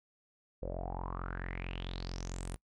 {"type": "tone with low-pass filter sweep", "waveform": "sawtooth", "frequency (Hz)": 44.47, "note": "F1", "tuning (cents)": 32, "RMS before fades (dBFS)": -40, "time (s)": [0.62, 2.56], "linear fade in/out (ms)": 0, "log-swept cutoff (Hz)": [510, 10000], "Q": 7.4, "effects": ["noise-tail reverb RT60 0.1 s tail -23 dB re dry"]}